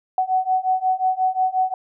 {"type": "beating tone pair", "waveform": "sine", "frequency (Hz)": [745, 750.6], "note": ["F#5", "F#5"], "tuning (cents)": [12, 25], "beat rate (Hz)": 5.6, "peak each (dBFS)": [-21, -20], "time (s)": [0.18, 1.74], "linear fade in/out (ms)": 2, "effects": []}